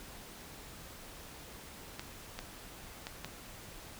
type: clicks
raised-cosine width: 0.2 ms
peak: -22 dBFS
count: 4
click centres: 1.995 / 2.39 / 3.069 / 3.246 s
effects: pink hiss -50 dBFS RMS until 3.99 s